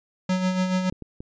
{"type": "tone with tremolo", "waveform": "square", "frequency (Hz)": 185, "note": "F#3", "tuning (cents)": 0, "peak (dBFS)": -20, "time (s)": [0.29, 0.9], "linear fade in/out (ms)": 5, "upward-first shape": "sine", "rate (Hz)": 7, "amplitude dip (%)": 50}
{"type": "clicks", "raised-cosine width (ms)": 3, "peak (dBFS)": -24, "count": 3, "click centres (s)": [0.925, 1.023, 1.205]}
{"effects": ["resampled to 16000 Hz"]}